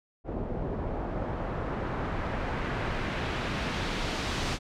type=noise with low-pass filter sweep; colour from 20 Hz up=pink; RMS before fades=-32 dBFS; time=0.24-4.59 s; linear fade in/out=50 ms; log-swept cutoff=560 to 5400 Hz; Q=0.88; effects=none